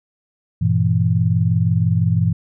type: chord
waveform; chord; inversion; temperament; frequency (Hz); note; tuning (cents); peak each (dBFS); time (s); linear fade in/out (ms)
sine; E diminished; first; just; 98.89 / 118.67 / 164.81; G2 / Bb2 / E3; +16 / +31 / 0; -18; 0.61-2.33; 10
effects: none